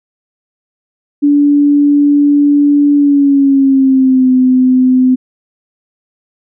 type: tone with pitch glide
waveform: sine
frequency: 288.8 to 255.8 Hz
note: D4 to C4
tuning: -29 to -39 cents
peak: -5 dBFS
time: 1.22-5.16 s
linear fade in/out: 20 ms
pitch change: -210 cents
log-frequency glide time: 2.95-4.31 s
effects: none